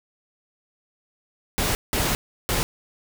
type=noise bursts at uneven times; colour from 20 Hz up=pink; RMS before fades=-23 dBFS; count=3; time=1.58-1.75 / 1.93-2.15 / 2.49-2.63 s; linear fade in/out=0 ms; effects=none